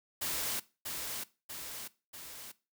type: noise with echo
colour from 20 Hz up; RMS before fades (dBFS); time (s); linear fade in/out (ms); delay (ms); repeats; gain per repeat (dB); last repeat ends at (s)
white; -35; 0.21-0.6; 10; 640; 3; -4; 2.52
effects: noise-tail reverb RT60 0.3 s tail -19 dB re dry